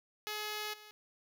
5% pulse tone with level steps, 423.3 Hz, G#4, 33 cents sharp, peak -26 / -41 dBFS, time 0.27-0.91 s, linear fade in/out 0 ms, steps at 0.73 s, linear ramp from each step 10 ms, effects none

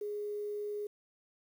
sine tone with quantisation, 415.3 Hz, G#4, in tune, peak -35 dBFS, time 0.01-0.87 s, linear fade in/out 5 ms, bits 10, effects none

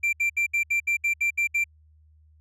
triangle tone bursts, 2359 Hz, D7, 7 cents sharp, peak -19 dBFS, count 10, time 0.03-1.642 s, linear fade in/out 10 ms, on 100 ms, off 68 ms, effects added 77 Hz sine -54 dBFS peak until 2.4 s + resampled to 32000 Hz

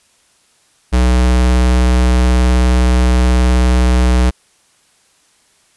square tone with vibrato, 62 Hz, B1, 7 cents sharp, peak -9 dBFS, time 0.92-4.31 s, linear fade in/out 20 ms, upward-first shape sine, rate 19 Hz, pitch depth 13 cents each way, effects white hiss -54 dBFS RMS until 5.76 s + resampled to 24000 Hz

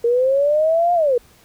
sine linear two-way sweep, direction up then down, 462.6 to 711 to 462.6 Hz, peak -13 dBFS, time 0.04-1.18 s, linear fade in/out 5 ms, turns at 0.94 s, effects pink hiss -51 dBFS RMS until 1.44 s

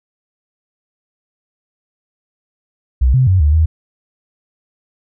sine tone with pitch steps, 63.5 / 129.5 / 93.4 / 74.2 / 79.7 Hz, B1 / C3 / F#2 / D2 / D#2, +49 / -17 / +17 / +18 / +42 cents, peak -8 dBFS, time 3.01-3.66 s, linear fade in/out 10 ms, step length 130 ms, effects none

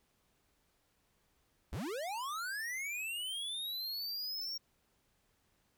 square linear sweep, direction up, 37 to 5588 Hz, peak -38 dBFS, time 1.72-4.58 s, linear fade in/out 10 ms, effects pink hiss -75 dBFS RMS until 5.77 s

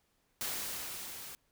white noise with level ramp, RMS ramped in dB -36 to -47 dBFS, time 0.41-1.35 s, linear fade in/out 0 ms, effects pink hiss -75 dBFS RMS until 1.51 s

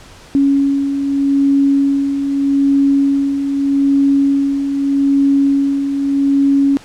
sine beating tone pair, 277.2 / 278.01 Hz, C#4 / C#4, 0 / +5 cents, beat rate 0.81 Hz, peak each -20 / -11 dBFS, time 0.35-6.77 s, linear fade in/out 0 ms, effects pink hiss -40 dBFS RMS until 6.84 s + low-pass 8000 Hz 12 dB/octave

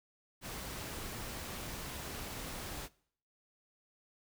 pink noise, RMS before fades -43 dBFS, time 0.41-2.89 s, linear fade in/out 50 ms, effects noise-tail reverb RT60 0.6 s tail -22 dB re dry

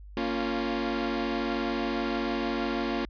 sawtooth chord, Bb minor, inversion none, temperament equal with one note detuned, 230.7 / 277.2 / 349.2 Hz, Bb3 / Db4 / F4, -18 / 0 / 0 cents, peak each -28 dBFS, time 0.17-3.05 s, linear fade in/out 0 ms, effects added 50 Hz sine -43 dBFS peak until 3.09 s + resampled to 11025 Hz

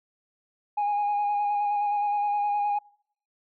sine tone with vibrato, 823 Hz, G#5, 16 cents flat, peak -21 dBFS, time 0.77-2.79 s, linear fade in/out 10 ms, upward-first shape square, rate 9.6 Hz, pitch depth 17 cents each way, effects noise-tail reverb RT60 0.6 s tail -26 dB re dry + tanh soft clip ceiling -21 dBFS

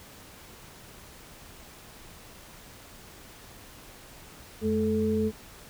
sine tone cluster, 89.9 / 214.9 / 436.5 Hz, F#2 / A3 / A4, -49 / -41 / -14 cents, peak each -33 / -26 / -27 dBFS, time 4.61-5.32 s, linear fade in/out 50 ms, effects pink hiss -49 dBFS RMS until 5.69 s

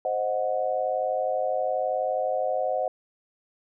sine chord, C diminished, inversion none, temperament equal with one note detuned, 523.3 / 622.3 / 734.5 Hz, C5 / Eb5 / Gb5, 0 / 0 / -13 cents, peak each -28 dBFS, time 0.05-2.88 s, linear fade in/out 2 ms, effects none

